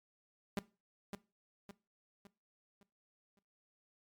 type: tone with echo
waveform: sawtooth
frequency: 200 Hz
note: G3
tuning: 35 cents sharp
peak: -30 dBFS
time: 0.57-0.59 s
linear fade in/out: 0 ms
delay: 560 ms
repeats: 5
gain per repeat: -7 dB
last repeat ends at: 3.39 s
effects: noise-tail reverb RT60 0.3 s tail -19 dB re dry + MP3 96 kbps